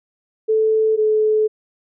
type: tone pair in turn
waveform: sine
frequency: 438 / 431 Hz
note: A4 / A4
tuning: -8 / -36 cents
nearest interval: unison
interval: 28 cents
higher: first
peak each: -13 / -13 dBFS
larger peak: neither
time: 0.48-0.97 / 0.97-1.48 s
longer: second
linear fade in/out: 20 ms
effects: none